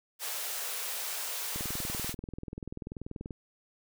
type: high-pass noise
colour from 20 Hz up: white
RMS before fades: -36 dBFS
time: 0.19-2.15 s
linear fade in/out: 50 ms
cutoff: 410 Hz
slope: 96 dB/octave
type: click train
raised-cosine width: 3 ms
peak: -26 dBFS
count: 37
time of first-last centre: 1.56-3.308 s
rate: 20.6 Hz
effects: none